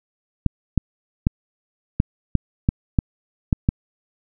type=clicks; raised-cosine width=5 ms; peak=-3 dBFS; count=9; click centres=0.463 / 0.777 / 1.269 / 2.001 / 2.353 / 2.689 / 2.988 / 3.528 / 3.689 s; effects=none